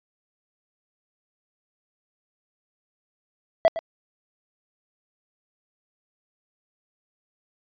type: tone with echo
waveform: triangle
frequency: 659.3 Hz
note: E5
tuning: in tune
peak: -11 dBFS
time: 3.65-3.68 s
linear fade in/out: 0 ms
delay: 110 ms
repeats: 1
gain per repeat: -13 dB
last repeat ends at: 3.79 s
effects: resampled to 11025 Hz